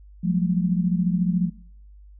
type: tone cluster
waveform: sine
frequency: 175.6 / 189.7 / 215.9 Hz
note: F3 / F#3 / A3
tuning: +10 / +43 / -33 cents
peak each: -20 / -26 / -27 dBFS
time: 0.23-1.5 s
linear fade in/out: 20 ms
effects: noise-tail reverb RT60 0.6 s tail -22 dB re dry + added 50 Hz sine -44 dBFS peak until 2.19 s